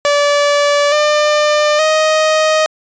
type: tone with pitch steps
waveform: sawtooth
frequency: 578 / 599 / 625 Hz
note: D5 / D5 / D#5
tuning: -28 / +34 / +8 cents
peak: -6 dBFS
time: 0.05-2.66 s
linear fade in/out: 0 ms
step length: 870 ms
effects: resampled to 16000 Hz